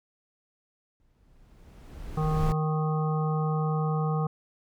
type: noise with exponential growth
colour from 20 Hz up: brown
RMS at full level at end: -27 dBFS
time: 1-2.52 s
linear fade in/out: 0 ms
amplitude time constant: 330 ms
type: harmonic tone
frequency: 155.2 Hz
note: D#3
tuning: 4 cents flat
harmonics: 1 / 3 / 5 / 7 / 8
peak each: -25 / -34 / -35 / -38 / -38 dBFS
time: 2.17-4.27 s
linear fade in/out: 5 ms
effects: none